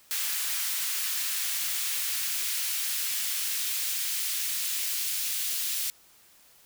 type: noise with high-pass filter sweep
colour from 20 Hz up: white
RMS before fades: -30 dBFS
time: 0.11-5.9 s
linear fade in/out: 0 ms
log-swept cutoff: 1600 to 2700 Hz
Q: 0.81
effects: white hiss -58 dBFS RMS until 6.65 s